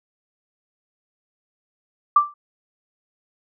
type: tone with exponential decay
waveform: sine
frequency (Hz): 1174.7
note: D6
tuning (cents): 0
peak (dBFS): -7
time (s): 2.16-2.34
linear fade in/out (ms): 5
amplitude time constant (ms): 37
effects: none